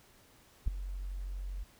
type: tone with ADSR envelope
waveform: sine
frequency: 46.25 Hz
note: F#1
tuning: in tune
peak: -21 dBFS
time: 0.66-1.64 s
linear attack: 17 ms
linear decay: 4 ms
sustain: -15 dB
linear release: 13 ms
effects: pink hiss -62 dBFS RMS until 1.79 s

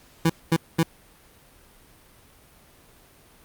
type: tone bursts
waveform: 25% pulse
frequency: 164.3 Hz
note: E3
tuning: 5 cents flat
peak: -13 dBFS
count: 3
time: 0.25-0.831 s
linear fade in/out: 5 ms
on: 47 ms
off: 220 ms
effects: pink hiss -54 dBFS RMS until 3.44 s + Opus 48 kbps

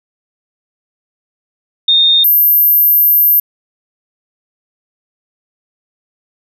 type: tone pair in turn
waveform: sine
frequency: 3666 / 12970 Hz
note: A#7 / G#9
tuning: -30 / -42 cents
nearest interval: octave + minor seventh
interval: 2188 cents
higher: second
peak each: -6 dBFS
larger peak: neither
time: 1.88-2.24 / 2.24-3.4 s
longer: second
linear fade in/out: 5 ms
effects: none

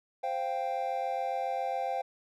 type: chord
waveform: triangle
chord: C suspended fourth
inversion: none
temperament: just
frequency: 523.3 / 697.7 / 784.9 Hz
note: C5 / F5 / G5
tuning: 0 / -2 / +2 cents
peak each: -34 / -33 / -31 dBFS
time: 0.23-2.02 s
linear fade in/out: 10 ms
effects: none

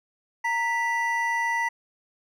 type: tone pair together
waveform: triangle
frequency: 927 / 1966.8 Hz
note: A#5 / B6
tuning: -10 / -8 cents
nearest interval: octave + minor second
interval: 1302 cents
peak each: -24 dBFS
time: 0.44-1.69 s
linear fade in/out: 10 ms
effects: none

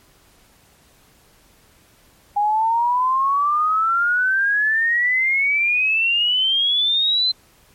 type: exponential sweep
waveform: sine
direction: up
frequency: 814 to 4104 Hz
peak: -15 dBFS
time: 2.36-7.32 s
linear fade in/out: 10 ms
effects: pink hiss -54 dBFS RMS until 7.74 s + MP3 64 kbps

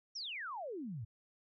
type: exponential sweep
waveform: sine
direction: down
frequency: 5860 to 99.7 Hz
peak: -40 dBFS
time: 0.15-1.05 s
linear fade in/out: 10 ms
effects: none

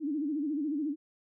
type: tone with vibrato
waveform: sine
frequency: 296.3 Hz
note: D4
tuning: 15 cents sharp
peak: -29 dBFS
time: 0-0.96 s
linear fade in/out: 50 ms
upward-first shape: sine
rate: 14 Hz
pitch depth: 130 cents each way
effects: none

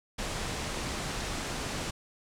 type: low-pass noise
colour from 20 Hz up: pink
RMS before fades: -35 dBFS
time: 0.18-1.91 s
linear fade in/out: 10 ms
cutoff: 8800 Hz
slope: 24 dB/octave
effects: none

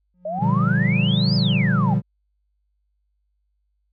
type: tone with exponential growth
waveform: triangle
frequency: 179.8 Hz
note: F#3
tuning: 49 cents flat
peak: -22 dBFS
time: 0.14-0.39 s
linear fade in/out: 2 ms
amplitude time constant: 54 ms
type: exponential two-way sweep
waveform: sine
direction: up then down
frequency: 598 to 5140 to 764 Hz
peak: -24 dBFS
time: 0.25-1.94 s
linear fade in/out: 5 ms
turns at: 1.35 s
type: chord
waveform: triangle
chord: G minor seventh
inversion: first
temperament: equal with one note detuned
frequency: 118.72 / 146.83 / 174.61 / 196 Hz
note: Bb2 / D3 / F3 / G3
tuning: +32 / 0 / 0 / 0 cents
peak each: -20 dBFS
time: 0.39-2.02 s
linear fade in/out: 50 ms
effects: added 50 Hz sine -67 dBFS peak until 3.92 s

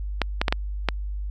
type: clicks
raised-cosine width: 0.3 ms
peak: -4 dBFS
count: 5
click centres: 0.217 / 0.415 / 0.482 / 0.525 / 0.887 s
effects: added 50 Hz sine -27 dBFS peak until 1.3 s

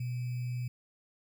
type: tone with sample-and-hold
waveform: sine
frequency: 123.47 Hz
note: B2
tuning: in tune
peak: -32 dBFS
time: 0-0.68 s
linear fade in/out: 5 ms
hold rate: 2450 Hz
effects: none

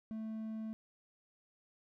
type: tone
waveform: triangle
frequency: 220 Hz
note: A3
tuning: in tune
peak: -37 dBFS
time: 0.11-0.73 s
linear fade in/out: 0 ms
effects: none

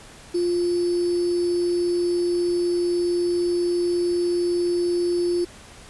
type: tone with sample-and-hold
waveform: sine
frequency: 350 Hz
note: F4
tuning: 4 cents sharp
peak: -19 dBFS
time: 0.34-5.45 s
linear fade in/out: 10 ms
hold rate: 4900 Hz
effects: pink hiss -45 dBFS RMS until 5.89 s + resampled to 24000 Hz

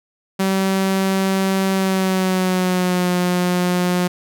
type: tone with pitch glide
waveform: sawtooth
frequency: 191.9 to 179.05 Hz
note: G3 to F3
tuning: -37 to +43 cents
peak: -12 dBFS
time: 0.39-4.08 s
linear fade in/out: 10 ms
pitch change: -120 cents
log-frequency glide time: 1.73-3.11 s
effects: none

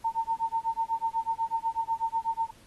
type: tone with tremolo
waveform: sine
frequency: 907 Hz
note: A#5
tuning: 48 cents flat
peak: -23 dBFS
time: 0.04-2.51 s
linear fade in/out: 10 ms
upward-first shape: sine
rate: 8.1 Hz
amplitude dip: 100%
effects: pink hiss -58 dBFS RMS until 2.66 s + AAC 32 kbps

